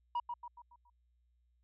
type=tone with echo; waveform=sine; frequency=959 Hz; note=A#5; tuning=49 cents sharp; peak=-29 dBFS; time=0.15-0.2 s; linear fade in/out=5 ms; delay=140 ms; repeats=5; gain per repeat=-7 dB; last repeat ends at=0.9 s; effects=tanh soft clip ceiling -31 dBFS + added 60 Hz sine -70 dBFS peak until 1.63 s